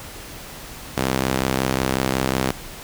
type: tone with high-pass filter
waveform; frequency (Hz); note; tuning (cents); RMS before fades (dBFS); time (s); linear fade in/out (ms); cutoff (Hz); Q
sawtooth; 65.5; C2; +2; -22; 0.97-2.51; 0; 190; 0.64
effects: pink hiss -37 dBFS RMS until 2.83 s